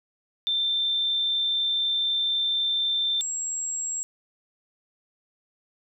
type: tone pair in turn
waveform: sine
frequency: 3568 / 7609 Hz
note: A7 / A#8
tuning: +23 / +35 cents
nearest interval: octave + minor second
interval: 1312 cents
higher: second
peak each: -22 / -27 dBFS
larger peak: first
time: 0.47-3.21 / 3.21-4.03 s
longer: first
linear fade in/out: 0 ms
effects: none